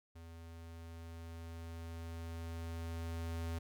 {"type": "tone with level ramp", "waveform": "square", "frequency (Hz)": 83, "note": "E2", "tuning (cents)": 12, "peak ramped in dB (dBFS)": [-51, -38], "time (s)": [0.15, 3.59], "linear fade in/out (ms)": 10, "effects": []}